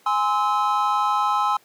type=chord; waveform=triangle; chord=Ab augmented; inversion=none; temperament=just; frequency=830.6 / 1038.3 / 1297.8 Hz; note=Ab5 / C6 / E6; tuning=0 / -14 / -27 cents; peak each=-21 dBFS; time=0.06-1.57 s; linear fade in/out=5 ms; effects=pink hiss -56 dBFS RMS until 1.64 s + high-pass 300 Hz 12 dB/octave